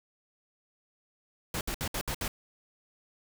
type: noise bursts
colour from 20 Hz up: pink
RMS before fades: -33 dBFS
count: 6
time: 1.54-2.28 s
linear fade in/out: 2 ms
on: 70 ms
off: 64 ms
effects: none